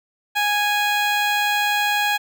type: tone with notch filter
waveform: 15% pulse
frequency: 828 Hz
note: G#5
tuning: 5 cents flat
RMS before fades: -20 dBFS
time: 0.35-2.18 s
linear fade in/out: 20 ms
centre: 9300 Hz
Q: 1.6
effects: none